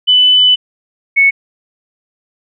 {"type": "tone pair in turn", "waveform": "sine", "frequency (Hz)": [2999, 2210], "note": ["F#7", "C#7"], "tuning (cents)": [23, -6], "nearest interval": "perfect fourth", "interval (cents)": 529, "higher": "first", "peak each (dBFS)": -5, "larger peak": "neither", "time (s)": [[0.07, 0.56], [1.16, 1.31]], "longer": "first", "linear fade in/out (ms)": 20, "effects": []}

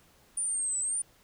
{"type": "exponential two-way sweep", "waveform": "sine", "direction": "down then up", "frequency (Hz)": [9400, 7902, 9400], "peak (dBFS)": -28, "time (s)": [0.37, 1.02], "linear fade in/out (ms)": 5, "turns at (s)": 0.79, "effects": ["pink hiss -62 dBFS RMS until 1.23 s"]}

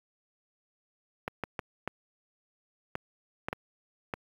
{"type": "clicks", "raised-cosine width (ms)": 0.5, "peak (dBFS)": -17, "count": 8, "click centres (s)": [1.279, 1.437, 1.592, 1.876, 2.954, 3.485, 3.529, 4.138], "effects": ["high-pass 60 Hz 12 dB/octave", "8-bit"]}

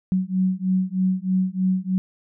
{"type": "beating tone pair", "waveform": "sine", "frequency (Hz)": [185, 188.2], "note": ["F#3", "F#3"], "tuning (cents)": [0, 30], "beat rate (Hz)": 3.2, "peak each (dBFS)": -22, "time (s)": [0.12, 1.98], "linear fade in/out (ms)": 0, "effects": []}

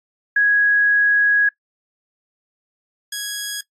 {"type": "tone pair in turn", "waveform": ["sine", "10% pulse"], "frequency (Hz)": [1661.2, 1661.2], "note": ["G#6", "G#6"], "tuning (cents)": [0, 0], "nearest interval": "unison", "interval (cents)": 0, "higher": "neither", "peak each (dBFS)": [-12, -16], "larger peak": "first", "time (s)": [[0.36, 1.49], [3.12, 3.61]], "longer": "first", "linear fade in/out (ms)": 5, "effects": ["noise-tail reverb RT60 0.1 s tail -21 dB re dry", "AAC 64 kbps"]}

